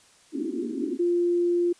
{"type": "band-pass noise", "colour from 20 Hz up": "pink", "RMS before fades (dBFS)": -29, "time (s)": [0.32, 0.98], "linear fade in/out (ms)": 50, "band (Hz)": [230, 390], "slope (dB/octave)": 96}
{"type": "tone", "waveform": "sine", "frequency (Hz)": 348.4, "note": "F4", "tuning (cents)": -4, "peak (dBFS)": -20, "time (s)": [0.99, 1.73], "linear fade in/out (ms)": 10}
{"effects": ["white hiss -57 dBFS RMS until 1.79 s", "resampled to 22050 Hz"]}